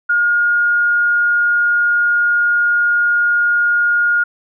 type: tone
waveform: sine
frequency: 1426 Hz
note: F6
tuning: 36 cents sharp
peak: -11 dBFS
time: 0.09-4.24 s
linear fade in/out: 10 ms
effects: none